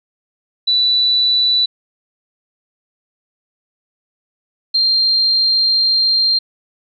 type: tone pair in turn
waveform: sine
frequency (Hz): 3965 / 4182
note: B7 / C8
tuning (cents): +6 / -2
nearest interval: minor second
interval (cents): 92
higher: second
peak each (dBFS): -11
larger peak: neither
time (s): 0.67-1.66 / 4.74-6.39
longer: second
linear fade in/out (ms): 10
effects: none